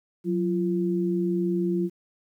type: tone pair together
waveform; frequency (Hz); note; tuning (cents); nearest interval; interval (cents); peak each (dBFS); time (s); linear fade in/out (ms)
sine; 182.6 / 343.9; F#3 / F4; -23 / -27; major seventh; 1096; -25; 0.24-1.9; 50
effects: 10-bit